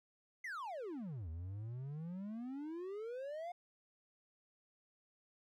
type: exponential two-way sweep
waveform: triangle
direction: down then up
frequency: 2116 to 77.78 to 721 Hz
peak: -40 dBFS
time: 0.44-3.52 s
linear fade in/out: 5 ms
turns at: 1.29 s
effects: none